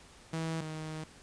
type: tone pair in turn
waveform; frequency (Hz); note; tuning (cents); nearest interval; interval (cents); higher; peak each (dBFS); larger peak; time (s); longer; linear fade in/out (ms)
sawtooth; 162.1 / 156.53; E3 / D#3; -29 / +11; minor second; 60; first; -29 / -34; first; 0.33-0.61 / 0.61-1.04; second; 5
effects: pink hiss -56 dBFS RMS until 1.22 s + resampled to 22050 Hz